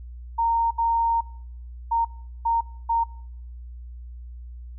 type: tone bursts at uneven times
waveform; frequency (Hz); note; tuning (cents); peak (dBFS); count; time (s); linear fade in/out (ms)
sine; 923; A#5; -17; -19; 5; 0.38-0.71 / 0.78-1.21 / 1.91-2.05 / 2.45-2.61 / 2.89-3.04; 10
effects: noise-tail reverb RT60 0.7 s tail -24 dB re dry + added 60 Hz sine -36 dBFS peak until 4.78 s